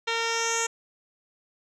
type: tone with low-pass filter sweep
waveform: 10% pulse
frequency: 458.7 Hz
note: A#4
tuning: 28 cents flat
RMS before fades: -27 dBFS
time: 0.07-0.67 s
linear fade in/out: 10 ms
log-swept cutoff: 4300 to 7200 Hz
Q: 4.7
effects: none